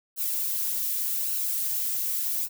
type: noise with flanger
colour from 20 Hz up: violet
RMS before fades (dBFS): -28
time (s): 0.16-2.49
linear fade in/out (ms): 50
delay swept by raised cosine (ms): 0.71 to 3.51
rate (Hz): 0.85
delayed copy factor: +0.5
effects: none